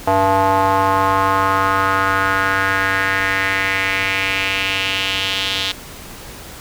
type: tone with band-pass filter sweep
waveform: square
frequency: 96.5 Hz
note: G2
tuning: 27 cents flat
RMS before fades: -17 dBFS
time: 0.07-5.72 s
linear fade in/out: 5 ms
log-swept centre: 790 to 3500 Hz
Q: 3.2
effects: pink hiss -35 dBFS RMS until 6.6 s